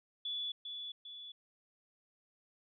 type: tone with echo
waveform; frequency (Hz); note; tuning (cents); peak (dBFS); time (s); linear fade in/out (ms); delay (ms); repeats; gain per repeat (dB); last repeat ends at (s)
sine; 3437; A7; -41; -36; 0.25-0.52; 5; 400; 2; -5; 1.32
effects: none